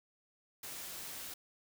white noise, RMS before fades -45 dBFS, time 0.63-1.34 s, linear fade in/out 5 ms, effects none

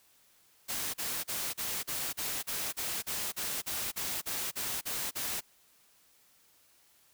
white noise bursts, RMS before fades -35 dBFS, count 16, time 0.68-5.41 s, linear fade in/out 20 ms, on 260 ms, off 38 ms, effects white hiss -65 dBFS RMS until 7.13 s

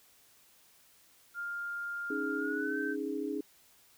sine tone with pitch glide, 1403 to 1547.8 Hz, F6 to G6, +8 to -22 cents, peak -35 dBFS, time 1.34-2.96 s, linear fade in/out 50 ms, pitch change +170 cents, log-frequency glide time 2.37-2.78 s
sine chord, C# suspended second, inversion none, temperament equal, 277.2 / 311.1 / 415.3 Hz, C#4 / D#4 / G#4, 0 / 0 / 0 cents, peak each -37 dBFS, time 2.1-3.41 s, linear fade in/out 5 ms
effects white hiss -63 dBFS RMS until 3.97 s

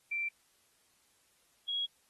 sine tone pair in turn, 2349 / 3312 Hz, D7 / G#7, 0 / -5 cents, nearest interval tritone, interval 595 cents, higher second, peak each -32 / -31 dBFS, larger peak second, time 0.11-0.29 / 1.68-1.86 s, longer neither, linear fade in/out 10 ms, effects white hiss -70 dBFS RMS until 2.09 s + AAC 32 kbps

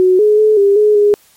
sine tone with pitch steps, 369.3 / 422.4 / 429.7 / 399.9 / 421.9 / 412.9 Hz, F#4 / G#4 / A4 / G4 / G#4 / G#4, -3 / +29 / -41 / +35 / +27 / -10 cents, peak -6 dBFS, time 0-1.14 s, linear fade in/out 0 ms, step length 190 ms, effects white hiss -49 dBFS RMS until 1.36 s + MP3 64 kbps

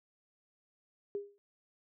sine tone with exponential decay, 405.1 Hz, G#4, 43 cents flat, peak -31 dBFS, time 1.15-1.38 s, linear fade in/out 0 ms, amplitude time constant 50 ms, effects high-pass 150 Hz 12 dB/octave

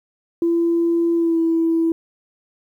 sine tone with pitch glide, 337.6 to 329.1 Hz, E4 to E4, +41 to -3 cents, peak -14 dBFS, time 0.42-1.92 s, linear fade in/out 2 ms, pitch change -44 cents, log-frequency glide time 1.15-1.38 s, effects tanh soft clip ceiling -10 dBFS + 9-bit

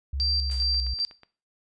sine tone with pitch glide, 68.6 to 62.54 Hz, C#2 to B1, -17 to +22 cents, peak -27 dBFS, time 0.13-0.94 s, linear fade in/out 5 ms, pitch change -161 cents, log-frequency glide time 0.49-0.61 s
sine tone with tremolo, 4699 Hz, D8, in tune, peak -23 dBFS, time 0.2-1.05 s, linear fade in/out 0 ms, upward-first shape square, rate 2.5 Hz, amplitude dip 60%
click train, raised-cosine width 0.3 ms, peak -32 dBFS, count 7, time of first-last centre 0.5-1.233 s, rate 8.18 Hz
white noise with exponential decay, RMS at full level -40 dBFS, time 0.51-0.83 s, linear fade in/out 1 ms, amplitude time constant 68 ms
effects noise-tail reverb RT60 0.4 s tail -19 dB re dry + resampled to 22050 Hz

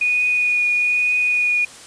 sine tone with vibrato, 2464 Hz, D#7, 17 cents flat, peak -15 dBFS, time 0.01-1.65 s, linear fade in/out 5 ms, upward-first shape triangle, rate 1.1 Hz, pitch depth 12 cents each way, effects white hiss -40 dBFS RMS until 1.86 s + resampled to 22050 Hz

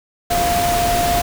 sine tone in noise, 698.5 Hz, F5, in tune, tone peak -16 dBFS, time 0.3-1.22 s, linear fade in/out 10 ms, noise pink, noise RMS -21 dBFS, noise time 0.3-1.22 s, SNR +2 dB, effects none

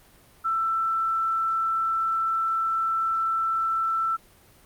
sine tone, 1332 Hz, E6, 18 cents sharp, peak -22 dBFS, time 0.44-4.17 s, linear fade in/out 20 ms, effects pink hiss -55 dBFS RMS until 4.65 s + Opus 32 kbps

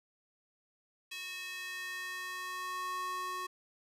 square tone with high-pass filter sweep, 366.9 Hz, F#4, 15 cents flat, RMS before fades -40 dBFS, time 1.11-3.47 s, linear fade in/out 10 ms, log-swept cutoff 2700 to 840 Hz, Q 2.6, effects resampled to 32000 Hz + 11-bit

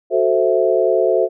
sine chord, F# half-diminished seventh, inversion none, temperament equal, 370 / 440 / 523.3 / 659.3 Hz, F#4 / A4 / C5 / E5, 0 / 0 / 0 / 0 cents, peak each -18 dBFS, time 0.1-1.29 s, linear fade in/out 50 ms, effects none

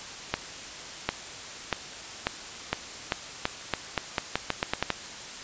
accelerating click train, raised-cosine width 0.3 ms, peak -8 dBFS, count 16, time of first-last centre 0.34-4.903 s, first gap 750 ms, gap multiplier 0.85, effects white hiss -40 dBFS RMS until 5.43 s + resampled to 16000 Hz

